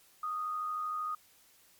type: tone with amplitude modulation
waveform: sine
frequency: 1240 Hz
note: D#6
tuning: 6 cents flat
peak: -31 dBFS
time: 0.23-1.15 s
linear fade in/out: 5 ms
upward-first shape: sine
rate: 93 Hz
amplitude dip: 35%
effects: white hiss -63 dBFS RMS until 1.79 s + MP3 96 kbps